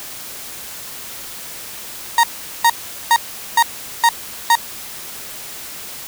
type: tone bursts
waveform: 35% pulse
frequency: 932.3 Hz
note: A#5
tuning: in tune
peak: -7 dBFS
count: 6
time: 2.18-4.554 s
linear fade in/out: 2 ms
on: 54 ms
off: 410 ms
effects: white hiss -32 dBFS RMS until 6.07 s